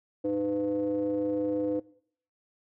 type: ring-modulated tone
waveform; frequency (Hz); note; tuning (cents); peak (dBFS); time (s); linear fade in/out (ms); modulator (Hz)
triangle; 98; G2; 0; -21; 0.24-1.8; 10; 405
effects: noise-tail reverb RT60 0.6 s tail -20 dB re dry